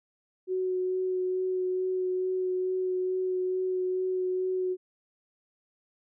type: tone with vibrato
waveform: sine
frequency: 370 Hz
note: F#4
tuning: in tune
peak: -26 dBFS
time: 0.47-4.77 s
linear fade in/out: 50 ms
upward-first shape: sine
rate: 2.3 Hz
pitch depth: 11 cents each way
effects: none